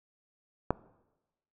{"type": "click", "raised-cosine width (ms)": 1, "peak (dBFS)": -11, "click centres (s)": 0.706, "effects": ["noise-tail reverb RT60 1.0 s tail -20 dB re dry"]}